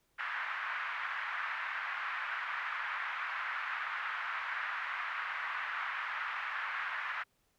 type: band-pass noise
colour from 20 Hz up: white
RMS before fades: -38 dBFS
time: 0.18-7.24 s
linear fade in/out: 20 ms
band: 1100 to 1900 Hz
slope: 24 dB/octave
effects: pink hiss -75 dBFS RMS until 7.58 s